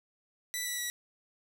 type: tone with pitch steps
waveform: 10% pulse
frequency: 1975.5 / 1957.3 / 1939.3 Hz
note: B6 / B6 / B6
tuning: 0 / -16 / -32 cents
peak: -24 dBFS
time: 0.54-0.9 s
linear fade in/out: 0 ms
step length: 120 ms
effects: 9-bit